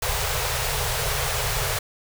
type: band-stop noise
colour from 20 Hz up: pink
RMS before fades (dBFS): -25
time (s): 0.02-1.79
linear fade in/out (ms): 5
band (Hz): 150 to 400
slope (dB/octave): 96
effects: none